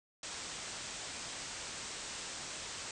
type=low-pass noise; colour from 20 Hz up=white; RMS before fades=-44 dBFS; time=0.23-2.91 s; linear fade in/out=2 ms; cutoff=8500 Hz; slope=96 dB/octave; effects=none